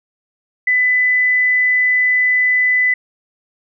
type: tone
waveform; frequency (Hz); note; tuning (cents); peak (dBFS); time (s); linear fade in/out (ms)
sine; 2000; B6; +21; -11; 0.67-2.94; 5
effects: none